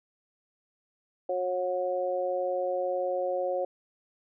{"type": "harmonic tone", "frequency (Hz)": 181.8, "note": "F#3", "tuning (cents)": -30, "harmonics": [2, 3, 4], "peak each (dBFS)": [-35, -28, -34], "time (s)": [1.29, 3.65], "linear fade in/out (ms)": 5, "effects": []}